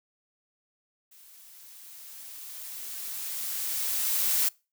blue noise with level ramp, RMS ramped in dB -54 to -24 dBFS, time 1.11-4.49 s, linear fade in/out 10 ms, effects noise-tail reverb RT60 0.3 s tail -25 dB re dry

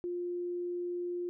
sine tone, 352.3 Hz, F4, 15 cents sharp, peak -33 dBFS, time 0.04-1.29 s, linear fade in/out 0 ms, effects none

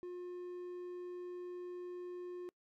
triangle tone, 357 Hz, F4, 38 cents sharp, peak -40 dBFS, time 0.03-2.49 s, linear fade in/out 0 ms, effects noise-tail reverb RT60 0.1 s tail -25 dB re dry + MP3 64 kbps

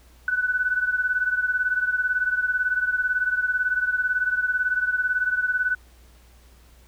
sine beating tone pair, 1489 / 1507 Hz, F#6 / F#6, +11 / +31 cents, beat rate 18 Hz, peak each -22 / -26 dBFS, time 0.28-5.75 s, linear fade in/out 2 ms, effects added 60 Hz sine -50 dBFS peak until 6.87 s + pink hiss -57 dBFS RMS until 6.87 s

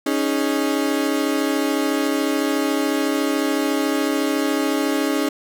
35% pulse chord, C# suspended second, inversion none, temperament equal, 277.2 / 311.1 / 415.3 Hz, C#4 / D#4 / G#4, 0 / 0 / 0 cents, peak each -20 / -21 / -24 dBFS, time 0.06-5.29 s, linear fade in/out 5 ms, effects none

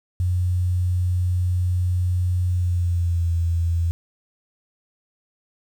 sine tone with pitch glide, 90 to 84.46 Hz, F#2 to E2, -47 to +43 cents, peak -18 dBFS, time 0.2-3.91 s, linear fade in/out 0 ms, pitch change -110 cents, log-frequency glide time 2.49-3.32 s, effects 8-bit

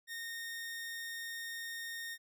sawtooth tone, 1843 Hz, A#6, 20 cents flat, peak -37 dBFS, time 0.07-2.18 s, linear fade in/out 50 ms, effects none

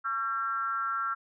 sine tone with frequency modulation, 1358 Hz, F6, 49 cents flat, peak -28 dBFS, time 0.04-1.15 s, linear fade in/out 20 ms, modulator 240 Hz, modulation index 0.69, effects none

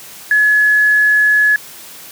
sine tone, 1700 Hz, G#6, 40 cents sharp, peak -8 dBFS, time 0.31-1.56 s, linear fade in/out 2 ms, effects white hiss -35 dBFS RMS until 2.11 s + high-pass 100 Hz 12 dB/octave

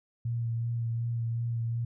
sine tone with vibrato, 116.54 Hz, A#2, in tune, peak -28 dBFS, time 0.25-1.85 s, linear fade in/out 5 ms, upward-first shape sine, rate 2.7 Hz, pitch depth 20 cents each way, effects none

